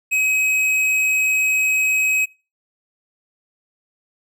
sine tone with tanh clipping, 2541 Hz, D#7, 36 cents sharp, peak -17 dBFS, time 0.11-2.26 s, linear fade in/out 20 ms, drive 11 dB, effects noise-tail reverb RT60 0.3 s tail -22 dB re dry

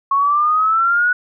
sine exponential sweep, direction up, 1095 to 1480 Hz, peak -12 dBFS, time 0.11-1.13 s, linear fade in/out 5 ms, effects none

